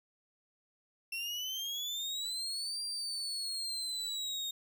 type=exponential two-way sweep; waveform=35% pulse; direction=up then down; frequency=2700 to 4760 to 3695 Hz; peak=-34 dBFS; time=1.12-4.51 s; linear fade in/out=5 ms; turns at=2.82 s; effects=none